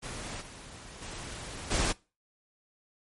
pink noise with level steps, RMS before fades -39 / -47 / -41 / -28 dBFS, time 0.02-1.93 s, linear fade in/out 20 ms, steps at 0.4 / 1.01 / 1.7 s, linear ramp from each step 20 ms, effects noise-tail reverb RT60 0.3 s tail -22 dB re dry + MP3 48 kbps

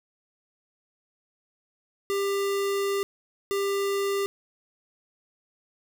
square tone bursts at uneven times, 397.3 Hz, G4, 23 cents sharp, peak -25 dBFS, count 2, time 2.1-3.03 / 3.51-4.26 s, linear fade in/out 0 ms, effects none

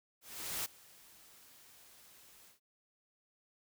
white noise with ADSR envelope, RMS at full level -37 dBFS, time 0.21-2.6 s, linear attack 440 ms, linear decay 14 ms, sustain -23 dB, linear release 130 ms, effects none

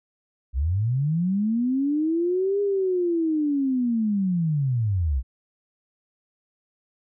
sine linear two-way sweep, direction up then down, 58.27 to 408.6 to 58.27 Hz, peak -20 dBFS, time 0.53-5.23 s, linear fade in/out 50 ms, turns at 2.61 s, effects none

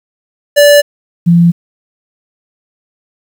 square / sine tone pair in turn, 581 / 171.04 Hz, D5 / F3, -19 / -36 cents, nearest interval octave + major sixth, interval 2117 cents, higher first, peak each -3 dBFS, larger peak neither, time 0.56-0.82 / 1.26-1.52 s, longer neither, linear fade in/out 20 ms, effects 7-bit

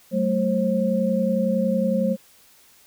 sine tone cluster, 189.9 / 220.8 / 533 Hz, F#3 / A3 / C5, +45 / +6 / +32 cents, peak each -23 dBFS, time 0.11-2.17 s, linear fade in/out 50 ms, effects white hiss -54 dBFS RMS until 2.86 s

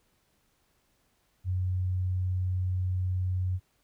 sine tone, 91.9 Hz, F#2, 11 cents flat, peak -26 dBFS, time 1.44-3.6 s, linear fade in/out 50 ms, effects pink hiss -71 dBFS RMS until 3.83 s

